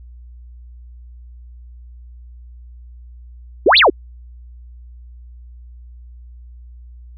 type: exponential two-way sweep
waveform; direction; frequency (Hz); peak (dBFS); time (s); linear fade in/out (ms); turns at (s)
sine; up then down; 303.4 to 4594 to 303.4; -7; 3.66-3.9; 5; 3.78
effects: added 60 Hz sine -36 dBFS peak until 7.17 s